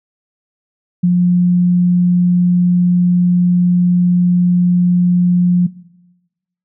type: tone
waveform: sine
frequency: 177.6 Hz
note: F3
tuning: 29 cents sharp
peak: -8 dBFS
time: 1.03-5.67 s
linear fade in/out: 10 ms
effects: noise-tail reverb RT60 1.0 s tail -19 dB re dry